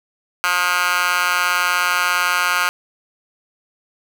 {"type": "tone with high-pass filter", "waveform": "10% pulse", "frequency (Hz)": 178.3, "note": "F3", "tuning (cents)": 36, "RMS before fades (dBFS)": -18, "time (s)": [0.44, 2.69], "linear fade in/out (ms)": 0, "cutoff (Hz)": 1500, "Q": 4.5, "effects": []}